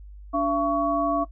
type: tone cluster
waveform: sine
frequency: 289.4 / 677 / 1122 Hz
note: D4 / E5 / C#6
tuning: -25 / +46 / +21 cents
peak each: -25 dBFS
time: 0.33-1.25 s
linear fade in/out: 20 ms
effects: noise-tail reverb RT60 0.1 s tail -18 dB re dry + added 50 Hz sine -40 dBFS peak until 1.31 s